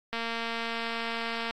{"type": "click train", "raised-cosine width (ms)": 0.3, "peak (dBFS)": -17, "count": 318, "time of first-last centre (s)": [0.13, 1.508], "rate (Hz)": 230, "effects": ["AAC 64 kbps"]}